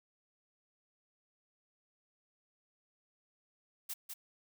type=noise with echo; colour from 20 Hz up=blue; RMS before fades=-40 dBFS; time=3.89-3.94 s; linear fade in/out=10 ms; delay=200 ms; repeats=1; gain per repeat=-4 dB; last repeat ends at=4.14 s; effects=none